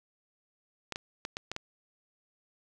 clicks, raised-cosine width 0.2 ms, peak -18 dBFS, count 6, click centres 0.923 / 0.959 / 1.251 / 1.369 / 1.516 / 1.564 s, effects none

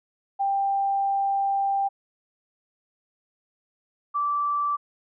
sine tone pair in turn, 790 / 1163.9 Hz, G5 / D6, +13 / -16 cents, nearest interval perfect fifth, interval 671 cents, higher second, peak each -21 / -22 dBFS, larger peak first, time 0.39-1.89 / 4.14-4.77 s, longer first, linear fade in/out 20 ms, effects none

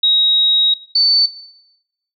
sine tone pair in turn, 3800 / 4519 Hz, A#7 / C#8, +33 / +33 cents, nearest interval minor third, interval 300 cents, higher second, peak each -10 / -10 dBFS, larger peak neither, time 0.03-0.74 / 0.95-1.26 s, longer first, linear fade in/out 5 ms, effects noise-tail reverb RT60 0.9 s tail -19 dB re dry

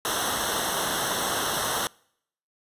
pink noise with comb filter, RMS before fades -27 dBFS, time 0.05-1.87 s, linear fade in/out 0 ms, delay 0.42 ms, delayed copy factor -1, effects noise-tail reverb RT60 0.7 s tail -26 dB re dry + resampled to 32000 Hz

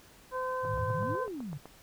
harmonic tone, 513 Hz, C5, 34 cents flat, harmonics 1 / 2 / 3, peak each -34 / -34 / -42 dBFS, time 0.31-1.28 s, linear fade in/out 50 ms
sine chord, Ab suspended second, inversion none, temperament equal with one note detuned, 103.83 / 113.88 / 155.56 Hz, Ab2 / Bb2 / Eb3, 0 / -40 / 0 cents, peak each -38 / -38 / -42 dBFS, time 0.62-1.17 s, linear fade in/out 50 ms
click train, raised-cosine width 1 ms, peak -31 dBFS, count 9, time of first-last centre 0.65-1.656 s, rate 7.95 Hz
sine exponential two-way sweep, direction up then down, 55 to 500 to 130.7 Hz, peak -36 dBFS, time 0.73-1.58 s, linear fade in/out 10 ms, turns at 1.23 s
effects pink hiss -57 dBFS RMS until 1.82 s

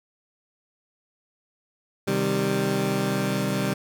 20% pulse chord, C minor, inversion none, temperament equal, 130.81 / 155.56 / 196 Hz, C3 / Eb3 / G3, 0 / 0 / 0 cents, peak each -23 / -25 / -20 dBFS, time 2.07-3.74 s, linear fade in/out 10 ms, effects none

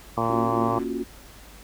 harmonic tone, 114.9 Hz, A#2, 25 cents flat, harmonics 1 / 2 / 3 / 4 / 5 / 6 / 7 / 8 / 9 / 10, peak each -31 / -30 / -31 / -32 / -33 / -30 / -32 / -32 / -30 / -29 dBFS, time 0.17-0.79 s, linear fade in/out 5 ms
click train, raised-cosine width 0.5 ms, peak -31 dBFS, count 93, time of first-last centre 0.22-0.837 s, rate 149 Hz
sine chord, Gb major seventh, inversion first, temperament equal with one note detuned, 234.4 / 277.2 / 349.2 / 370 Hz, Bb3 / Db4 / F4 / Gb4, +10 / 0 / 0 / 0 cents, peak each -32 / -31 / -32 / -32 dBFS, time 0.29-1.04 s, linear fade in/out 10 ms
effects added 50 Hz sine -48 dBFS peak until 1.63 s + pink hiss -48 dBFS RMS until 1.63 s

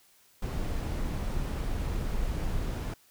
brown noise, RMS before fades -31 dBFS, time 0.42-2.94 s, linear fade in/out 5 ms, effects white hiss -62 dBFS RMS until 3.1 s

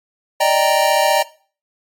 square chord, Eb major seventh, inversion third, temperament equal, 587.3 / 622.3 / 784 / 932.3 Hz, D5 / Eb5 / G5 / Bb5, 0 / 0 / 0 / 0 cents, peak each -19 dBFS, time 0.4-1.23 s, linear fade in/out 10 ms, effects noise-tail reverb RT60 0.4 s tail -19 dB re dry + AAC 64 kbps

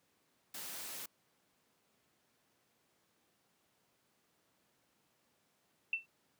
white noise, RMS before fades -45 dBFS, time 0.54-1.06 s, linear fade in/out 5 ms
sine tone with exponential decay, 2682 Hz, E7, 29 cents sharp, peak -28 dBFS, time 5.93-6.06 s, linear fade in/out 2 ms, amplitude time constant 27 ms
effects pink hiss -75 dBFS RMS until 6.39 s + high-pass 150 Hz 12 dB/octave

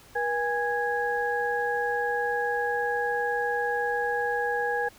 sine tone cluster, 480.5 / 820 / 1658 Hz, B4 / G#5 / G#6, -48 / -22 / -3 cents, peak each -29 dBFS, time 0.15-4.89 s, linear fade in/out 10 ms, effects pink hiss -53 dBFS RMS until 4.98 s

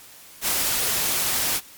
white noise, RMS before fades -23 dBFS, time 0.41-1.61 s, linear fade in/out 50 ms, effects white hiss -46 dBFS RMS until 1.77 s + MP3 96 kbps

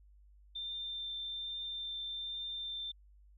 sine tone with vibrato, 3580 Hz, A7, 29 cents sharp, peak -38 dBFS, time 0.55-2.92 s, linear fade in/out 10 ms, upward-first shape triangle, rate 1.2 Hz, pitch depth 8 cents each way, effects added 50 Hz sine -58 dBFS peak until 3.37 s

